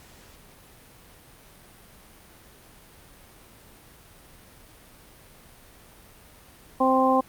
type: harmonic tone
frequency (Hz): 261.6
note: C4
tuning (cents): 0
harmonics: 1 / 2 / 3 / 4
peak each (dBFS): -23 / -23 / -23 / -23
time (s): 6.8-7.21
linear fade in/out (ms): 10
effects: pink hiss -51 dBFS RMS until 7.28 s + Opus 48 kbps